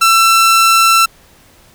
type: tone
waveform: sawtooth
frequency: 1340 Hz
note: E6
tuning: 28 cents sharp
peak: -3 dBFS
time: 0.01-1.06 s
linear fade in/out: 10 ms
effects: pink hiss -46 dBFS RMS until 1.74 s